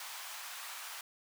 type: high-pass noise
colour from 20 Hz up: pink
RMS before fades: -45 dBFS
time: 0-1.01 s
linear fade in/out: 2 ms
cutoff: 880 Hz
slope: 24 dB/octave
effects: none